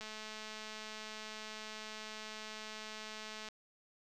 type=click train; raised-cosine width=0.2 ms; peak=-29 dBFS; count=752; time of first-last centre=0.01-3.487 s; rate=216 Hz; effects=none